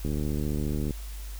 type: click train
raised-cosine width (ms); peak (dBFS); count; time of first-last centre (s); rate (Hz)
3; -18; 65; 0.05-0.908; 74.6
effects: added 50 Hz sine -35 dBFS peak until 1.39 s + white hiss -48 dBFS RMS until 1.39 s